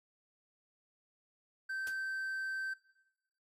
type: tone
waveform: triangle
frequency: 1553 Hz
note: G6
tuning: 17 cents flat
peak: -34 dBFS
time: 1.69-2.74 s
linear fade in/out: 10 ms
type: noise with exponential decay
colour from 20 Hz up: white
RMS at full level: -42 dBFS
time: 1.87-1.97 s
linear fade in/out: 0 ms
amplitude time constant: 20 ms
effects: noise-tail reverb RT60 1.0 s tail -19 dB re dry + MP3 64 kbps